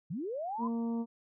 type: linear sweep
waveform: sine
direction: up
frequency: 134.4 to 1046.5 Hz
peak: -34 dBFS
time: 0.1-0.68 s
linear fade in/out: 10 ms
type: harmonic tone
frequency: 231.5 Hz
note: A#3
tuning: 12 cents flat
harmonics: 1 / 2 / 3 / 4 / 5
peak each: -31 / -42 / -50 / -48 / -57 dBFS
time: 0.58-1.06 s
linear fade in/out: 50 ms
effects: none